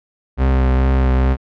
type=tone with vibrato; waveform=40% pulse; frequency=65.2 Hz; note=C2; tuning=5 cents flat; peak=-11 dBFS; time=0.37-1.37 s; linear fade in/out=50 ms; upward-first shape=triangle; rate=2.3 Hz; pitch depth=24 cents each way; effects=low-pass 2000 Hz 12 dB/octave